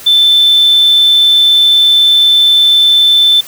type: tone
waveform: sine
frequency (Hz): 3532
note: A7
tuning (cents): +6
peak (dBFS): -3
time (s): 0.06-3.41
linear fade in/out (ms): 10
effects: tanh soft clip ceiling 0 dBFS + white hiss -31 dBFS RMS until 3.47 s